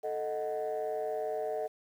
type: chord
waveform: sine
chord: D# diminished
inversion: second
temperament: equal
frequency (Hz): 440 / 622.3 / 740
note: A4 / D#5 / F#5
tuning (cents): 0 / 0 / 0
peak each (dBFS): -34 / -34 / -37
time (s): 0.03-1.68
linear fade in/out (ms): 20
effects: tanh soft clip ceiling -26 dBFS + 10-bit